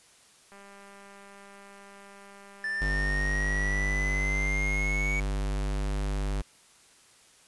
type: click train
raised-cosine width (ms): 0.5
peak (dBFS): -36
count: 787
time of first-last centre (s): 0.52-4.47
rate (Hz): 199
type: exponential sweep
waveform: triangle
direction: up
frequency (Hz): 1760 to 2249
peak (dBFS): -27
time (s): 2.64-5.2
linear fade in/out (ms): 2
type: tone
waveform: square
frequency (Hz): 49.62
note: G1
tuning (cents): +22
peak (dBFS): -28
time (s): 2.81-6.42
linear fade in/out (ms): 10
effects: white hiss -58 dBFS RMS until 7.47 s + resampled to 24000 Hz